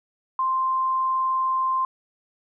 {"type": "tone", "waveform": "sine", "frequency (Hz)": 1046.5, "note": "C6", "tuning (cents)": 0, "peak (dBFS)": -20, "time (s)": [0.39, 1.85], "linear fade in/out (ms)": 2, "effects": []}